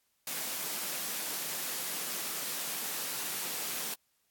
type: high-pass noise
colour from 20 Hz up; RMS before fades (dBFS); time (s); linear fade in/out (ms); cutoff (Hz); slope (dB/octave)
white; -36; 0.27-3.94; 2; 140; 48
effects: white hiss -75 dBFS RMS until 4.3 s + AAC 64 kbps